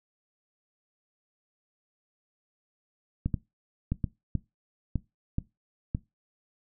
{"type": "clicks", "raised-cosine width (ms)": 5, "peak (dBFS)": -15, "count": 8, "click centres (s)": [3.26, 3.342, 3.92, 4.042, 4.353, 4.957, 5.384, 5.949], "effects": ["noise-tail reverb RT60 0.2 s tail -19 dB re dry"]}